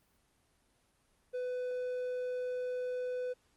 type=tone; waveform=triangle; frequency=500 Hz; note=B4; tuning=21 cents sharp; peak=-32 dBFS; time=1.33-3.34 s; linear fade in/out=20 ms; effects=pink hiss -72 dBFS RMS until 3.56 s + Opus 24 kbps